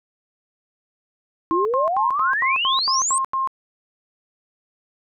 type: exponential sweep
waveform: sine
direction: up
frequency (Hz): 317.9 to 8600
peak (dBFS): -19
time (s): 1.51-3.18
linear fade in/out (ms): 0
type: tone bursts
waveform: sine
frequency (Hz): 1064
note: C6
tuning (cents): +29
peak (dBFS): -19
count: 9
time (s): 1.51-3.474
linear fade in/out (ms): 0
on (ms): 140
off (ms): 88
effects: none